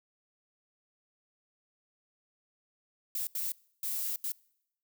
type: noise bursts at uneven times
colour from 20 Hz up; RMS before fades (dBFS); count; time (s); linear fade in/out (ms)
violet; -34; 4; 3.15-3.27 / 3.35-3.52 / 3.83-4.16 / 4.24-4.32; 2
effects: noise-tail reverb RT60 0.8 s tail -25 dB re dry